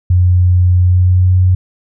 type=tone with pitch glide; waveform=sine; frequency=90 to 91.78 Hz; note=F#2 to F#2; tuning=-47 to -14 cents; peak=-6 dBFS; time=0.1-1.55 s; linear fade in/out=5 ms; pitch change=+33 cents; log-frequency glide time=0.77-1.34 s; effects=none